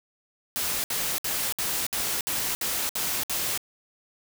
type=noise bursts; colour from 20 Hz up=white; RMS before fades=-28 dBFS; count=9; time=0.56-3.576 s; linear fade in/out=0 ms; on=280 ms; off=62 ms; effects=none